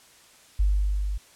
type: tone with level ramp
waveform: sine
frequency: 49.97 Hz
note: G1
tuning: 34 cents sharp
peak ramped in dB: -17 to -26 dBFS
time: 0.59-1.18 s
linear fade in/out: 10 ms
effects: white hiss -54 dBFS RMS until 1.35 s + low-pass 10000 Hz 12 dB/octave